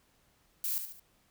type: noise with echo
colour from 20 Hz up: violet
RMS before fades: -33 dBFS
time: 0.64-0.78 s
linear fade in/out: 0 ms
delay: 72 ms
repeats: 3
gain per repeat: -7 dB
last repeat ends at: 0.996 s
effects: pink hiss -69 dBFS RMS until 1.3 s